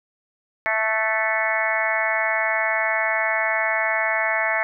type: harmonic tone with a mistuned harmonic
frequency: 220 Hz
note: A3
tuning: in tune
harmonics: 3 / 4 / 5 / 6 / 7 / 8 / 9 / 10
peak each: -26 / -28 / -32 / -32 / -31 / -25 / -27 / -26 dBFS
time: 0.66-4.63 s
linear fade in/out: 0 ms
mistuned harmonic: 7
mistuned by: -26 cents
effects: none